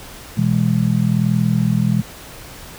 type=chord; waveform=sine; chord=E major; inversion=second; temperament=just; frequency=123.61 / 164.81 / 206 Hz; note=B2 / E3 / G#3; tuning=+2 / 0 / -14 cents; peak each=-18 dBFS; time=0.37-2.02 s; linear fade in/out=10 ms; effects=pink hiss -37 dBFS RMS until 2.78 s